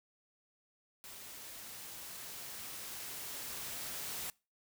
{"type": "noise with level ramp", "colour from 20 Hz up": "white", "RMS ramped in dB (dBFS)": [-50, -41], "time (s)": [1.04, 4.3], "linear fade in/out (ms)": 0, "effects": ["noise-tail reverb RT60 0.3 s tail -24 dB re dry"]}